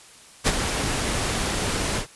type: noise with ADSR envelope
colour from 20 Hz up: pink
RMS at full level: -17 dBFS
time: 0.44-2.07 s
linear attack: 34 ms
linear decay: 37 ms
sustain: -8 dB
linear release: 100 ms
effects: white hiss -48 dBFS RMS until 2.15 s + resampled to 24000 Hz